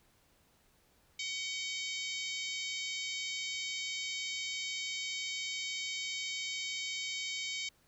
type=harmonic tone with a mistuned harmonic; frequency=751 Hz; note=F#5; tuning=26 cents sharp; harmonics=3 / 4 / 5 / 6 / 7 / 8 / 9 / 10; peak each=-40 / -42 / -44 / -46 / -47 / -48 / -49 / -50 dBFS; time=1.19-7.69 s; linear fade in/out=5 ms; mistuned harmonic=4; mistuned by=+49 cents; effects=pink hiss -69 dBFS RMS until 7.87 s